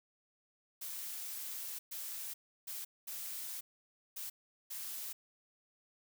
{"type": "noise bursts at uneven times", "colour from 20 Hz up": "blue", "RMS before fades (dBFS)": -43, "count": 6, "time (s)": [[0.81, 1.79], [1.91, 2.34], [2.67, 2.85], [3.07, 3.61], [4.16, 4.3], [4.7, 5.13]], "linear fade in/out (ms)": 10, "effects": []}